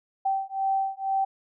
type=beating tone pair; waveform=sine; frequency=775 / 777.1 Hz; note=G5 / G5; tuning=-20 / -15 cents; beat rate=2.1 Hz; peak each=-27 dBFS; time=0.25-1.25 s; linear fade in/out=10 ms; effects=none